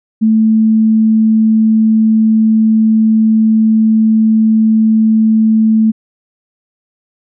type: tone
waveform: sine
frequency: 220 Hz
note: A3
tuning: in tune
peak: -6 dBFS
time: 0.21-5.92 s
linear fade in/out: 20 ms
effects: none